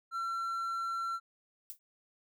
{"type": "tone", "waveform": "triangle", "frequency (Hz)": 1355, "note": "E6", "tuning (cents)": 47, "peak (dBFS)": -31, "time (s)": [0.11, 1.2], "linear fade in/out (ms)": 50}
{"type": "noise with exponential decay", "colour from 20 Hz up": "violet", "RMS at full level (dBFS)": -39, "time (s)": [1.7, 1.79], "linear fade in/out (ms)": 0, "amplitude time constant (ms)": 19}
{"effects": []}